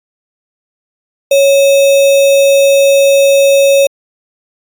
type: tone with sample-and-hold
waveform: sine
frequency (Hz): 554.4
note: C#5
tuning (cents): 0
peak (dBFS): -4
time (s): 1.31-3.87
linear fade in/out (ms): 5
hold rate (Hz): 3150
effects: AAC 64 kbps